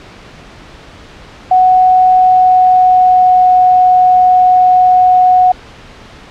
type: tone with pitch glide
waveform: sine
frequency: 740 to 734 Hz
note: F#5 to F#5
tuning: 0 to -14 cents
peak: -4 dBFS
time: 1.51-5.52 s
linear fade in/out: 5 ms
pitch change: -14 cents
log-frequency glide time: 2.1-3.54 s
effects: pink hiss -35 dBFS RMS until 6.3 s + low-pass 4000 Hz 12 dB/octave